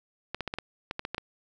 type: clicks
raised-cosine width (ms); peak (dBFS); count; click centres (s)
0.3; -16; 10; 0.346 / 0.407 / 0.477 / 0.539 / 0.586 / 0.911 / 0.994 / 1.051 / 1.146 / 1.181
effects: none